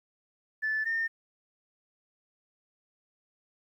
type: tone pair in turn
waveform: sine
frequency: 1747 / 1817.1 Hz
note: A6 / A#6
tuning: -13 / -45 cents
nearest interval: minor second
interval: 68 cents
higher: second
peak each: -26 dBFS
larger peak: neither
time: 0.62-0.85 / 0.85-1.08 s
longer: neither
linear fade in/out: 20 ms
effects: tanh soft clip ceiling -22 dBFS + 11-bit